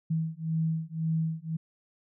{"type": "beating tone pair", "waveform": "sine", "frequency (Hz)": [160.2, 162.1], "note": ["E3", "E3"], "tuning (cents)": [-49, -29], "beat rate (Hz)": 1.9, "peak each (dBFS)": -30, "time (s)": [0.1, 1.57], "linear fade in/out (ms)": 10, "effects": []}